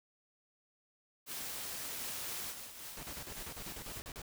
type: noise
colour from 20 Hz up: white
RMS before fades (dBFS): -42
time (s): 1.26-2.55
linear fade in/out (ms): 50
type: noise with tremolo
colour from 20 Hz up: white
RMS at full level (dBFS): -46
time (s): 1.99-4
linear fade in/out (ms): 2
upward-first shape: triangle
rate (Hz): 3.7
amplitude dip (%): 50
type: noise bursts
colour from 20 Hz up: pink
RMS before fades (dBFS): -46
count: 13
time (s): 2.97-4.218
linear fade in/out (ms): 0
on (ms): 60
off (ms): 39
effects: none